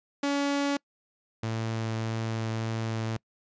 sawtooth tone pair in turn, 282.9 / 112.27 Hz, C#4 / A2, +35 / +35 cents, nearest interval octave + major third, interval 1600 cents, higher first, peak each -21 / -25 dBFS, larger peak first, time 0.23-0.77 / 1.43-3.17 s, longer second, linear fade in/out 5 ms, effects noise-tail reverb RT60 0.1 s tail -26 dB re dry + resampled to 16000 Hz

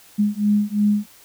sine beating tone pair, 206.1 / 209 Hz, G#3 / G#3, -13 / +11 cents, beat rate 2.9 Hz, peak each -19 dBFS, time 0.18-1.06 s, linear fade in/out 20 ms, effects white hiss -49 dBFS RMS until 1.24 s

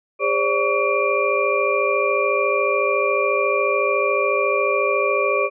sine tone cluster, 405.7 / 525 / 579 / 1134 / 2388 Hz, G#4 / C5 / D5 / C#6 / D7, -41 / +6 / -25 / +39 / +28 cents, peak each -23 dBFS, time 0.19-5.5 s, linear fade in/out 50 ms, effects none

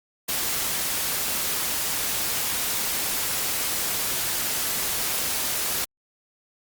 white noise, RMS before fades -26 dBFS, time 0.28-5.85 s, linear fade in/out 10 ms, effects Opus 48 kbps

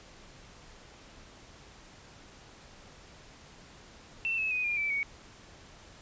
sine tone with pitch steps, 2686 / 2590 / 2497 / 2408 / 2322 / 2239 Hz, E7 / E7 / D#7 / D7 / D7 / C#7, +32 / -31 / +6 / +43 / -20 / +17 cents, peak -28 dBFS, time 4.25-5.03 s, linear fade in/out 0 ms, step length 130 ms, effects pink hiss -53 dBFS RMS until 6.01 s + resampled to 16000 Hz

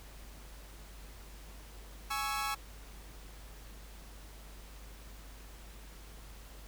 sawtooth chord, C# minor, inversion second, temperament equal with one note detuned, 835.4 / 1108.7 / 1318.5 Hz, G#5 / C#6 / E6, +10 / 0 / 0 cents, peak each -34 dBFS, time 2.1-2.55 s, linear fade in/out 10 ms, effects added 50 Hz sine -49 dBFS peak until 6.67 s + pink hiss -55 dBFS RMS until 6.67 s

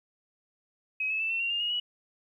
sine tone with pitch steps, 2542 / 2594 / 2647 / 2701 / 2756 / 2812 / 2870 / 2928 Hz, D#7 / E7 / E7 / E7 / F7 / F7 / F7 / F#7, +36 / -28 / +7 / +42 / -24 / +11 / +47 / -19 cents, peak -27 dBFS, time 1-1.8 s, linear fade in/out 5 ms, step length 100 ms, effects 11-bit

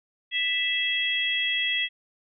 harmonic tone, 659.3 Hz, E5, in tune, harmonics 3 / 4 / 5, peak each -28 / -29 / -26 dBFS, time 0.31-1.89 s, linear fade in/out 50 ms, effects none

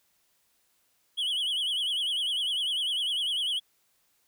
triangle tone with vibrato, 3136 Hz, G7, in tune, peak -25 dBFS, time 1.17-3.6 s, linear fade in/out 20 ms, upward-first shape sine, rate 10 Hz, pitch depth 130 cents each way, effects white hiss -70 dBFS RMS until 4.27 s

